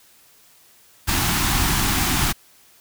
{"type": "band-stop noise", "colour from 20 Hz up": "pink", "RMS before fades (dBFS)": -20, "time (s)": [1.07, 2.33], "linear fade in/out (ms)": 20, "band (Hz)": [360, 720], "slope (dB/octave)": 48, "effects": ["white hiss -53 dBFS RMS until 2.8 s"]}